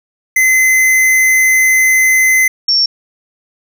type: tone pair in turn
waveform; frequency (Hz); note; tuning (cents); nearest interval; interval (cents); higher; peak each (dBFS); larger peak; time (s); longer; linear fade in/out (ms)
square / sine; 2048 / 5468; C7 / F8; -38 / -37; octave + perfect fourth; 1701; second; -8; neither; 0.36-2.48 / 2.68-2.86; first; 5
effects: none